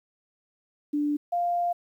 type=tone pair in turn; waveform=sine; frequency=293.7 / 698.5 Hz; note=D4 / F5; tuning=0 / 0 cents; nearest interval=octave + minor third; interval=1500 cents; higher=second; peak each=-23 dBFS; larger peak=neither; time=0.93-1.17 / 1.32-1.73 s; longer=second; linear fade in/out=10 ms; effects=10-bit